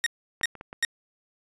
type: tone bursts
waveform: sawtooth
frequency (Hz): 1864.7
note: A#6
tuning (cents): 0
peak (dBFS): -18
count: 3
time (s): 0.04-0.849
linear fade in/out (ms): 0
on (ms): 23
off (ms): 370
type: clicks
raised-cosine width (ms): 0.5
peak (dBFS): -24 / -29 / -25 / -24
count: 4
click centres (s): 0.412 / 0.553 / 0.611 / 0.729
effects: resampled to 24000 Hz